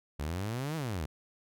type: exponential two-way sweep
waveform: sawtooth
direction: up then down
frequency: 69 to 165.6 to 69 Hz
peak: -29 dBFS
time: 0.19-1.06 s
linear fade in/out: 10 ms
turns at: 0.76 s
effects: none